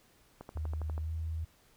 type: click train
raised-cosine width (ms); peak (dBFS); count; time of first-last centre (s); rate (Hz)
1; -30; 8; 0.41-0.979; 12.3
type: tone with pitch glide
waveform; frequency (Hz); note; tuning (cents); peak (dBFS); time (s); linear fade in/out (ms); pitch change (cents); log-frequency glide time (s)
sine; 77.78 to 80.43; D#2 to E2; 0 to -42; -33; 0.55-1.45; 10; +58; 1.02-1.1
effects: pink hiss -65 dBFS RMS until 1.76 s